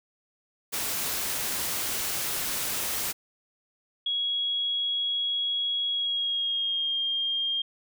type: noise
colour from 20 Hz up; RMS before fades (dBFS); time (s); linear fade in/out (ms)
white; -30; 0.72-3.13; 20
type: tone with pitch glide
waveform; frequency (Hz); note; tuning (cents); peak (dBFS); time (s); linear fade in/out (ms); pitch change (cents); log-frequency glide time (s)
sine; 3322 to 3214; G#7 to G7; 0 to +43; -25; 4.06-7.62; 5; -57; 5.89-6.99
effects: none